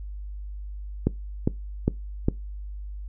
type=click train; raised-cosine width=3 ms; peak=-7 dBFS; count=4; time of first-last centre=1.07-2.285 s; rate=2.47 Hz; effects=noise-tail reverb RT60 0.2 s tail -21 dB re dry + added 50 Hz sine -33 dBFS peak until 3.08 s